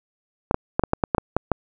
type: clicks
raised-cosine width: 1 ms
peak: -4 dBFS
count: 10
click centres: 0.511 / 0.544 / 0.795 / 0.837 / 0.934 / 1.038 / 1.148 / 1.182 / 1.366 / 1.517 s
effects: none